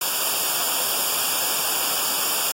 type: noise with comb filter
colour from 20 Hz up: white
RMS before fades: -23 dBFS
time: 0.01-2.52 s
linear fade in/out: 5 ms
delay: 0.49 ms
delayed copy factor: -0.9
effects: AAC 48 kbps